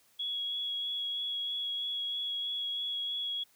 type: tone with vibrato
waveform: sine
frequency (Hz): 3342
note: G#7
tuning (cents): +10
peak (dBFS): -32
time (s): 0.19-3.44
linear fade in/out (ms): 10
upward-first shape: sine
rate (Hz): 3.1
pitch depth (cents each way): 12
effects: white hiss -66 dBFS RMS until 3.55 s + high-pass 60 Hz 12 dB/octave

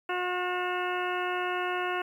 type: harmonic tone with a mistuned harmonic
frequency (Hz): 360.5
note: F#4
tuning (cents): -45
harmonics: 1 / 2 / 3 / 4 / 5 / 6 / 7 / 8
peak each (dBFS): -33 / -34 / -35 / -35 / -40 / -43 / -39 / -43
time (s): 0.09-2.02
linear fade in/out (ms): 5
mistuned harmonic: 7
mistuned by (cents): +74
effects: 10-bit

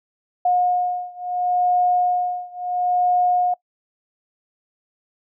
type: beating tone pair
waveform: sine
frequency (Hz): 719 / 719.73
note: F#5 / F#5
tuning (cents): -50 / -48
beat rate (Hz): 0.73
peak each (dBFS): -20 / -21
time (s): 0.45-3.54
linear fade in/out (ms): 5
effects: noise-tail reverb RT60 0.1 s tail -22 dB re dry

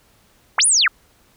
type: linear two-way sweep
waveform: sine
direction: up then down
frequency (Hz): 463.1 to 10230 to 1095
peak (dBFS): -12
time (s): 0.58-0.88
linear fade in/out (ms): 5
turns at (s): 0.66
effects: pink hiss -56 dBFS RMS until 1.36 s

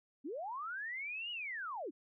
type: linear two-way sweep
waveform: sine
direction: up then down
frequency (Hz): 241 to 2940 to 241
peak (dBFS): -39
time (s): 0.24-1.91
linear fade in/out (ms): 20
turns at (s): 1.31
effects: none

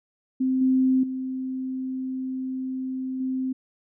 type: tone with level steps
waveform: sine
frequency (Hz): 260.2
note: C4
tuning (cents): -9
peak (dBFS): -20 / -17 / -27 / -24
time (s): 0.4-3.53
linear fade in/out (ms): 10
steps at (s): 0.61 / 1.03 / 3.2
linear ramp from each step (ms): 5
effects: none

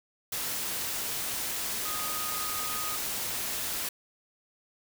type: tone in noise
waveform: sine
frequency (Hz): 1244.5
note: D#6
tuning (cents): 0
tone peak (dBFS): -37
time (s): 1.85-2.96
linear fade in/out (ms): 5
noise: white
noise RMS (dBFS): -33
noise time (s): 0.32-3.89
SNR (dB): -7
effects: none

